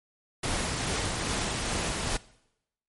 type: noise with tremolo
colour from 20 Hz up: pink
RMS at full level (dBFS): -29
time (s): 0.43-2.17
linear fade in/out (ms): 5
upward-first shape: sine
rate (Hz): 2.4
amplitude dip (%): 25
effects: noise-tail reverb RT60 0.8 s tail -20 dB re dry + MP3 48 kbps